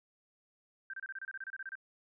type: tone bursts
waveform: sine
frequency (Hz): 1568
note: G6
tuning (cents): 0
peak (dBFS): -39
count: 14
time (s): 0.9-1.754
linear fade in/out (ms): 2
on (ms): 35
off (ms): 28
effects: none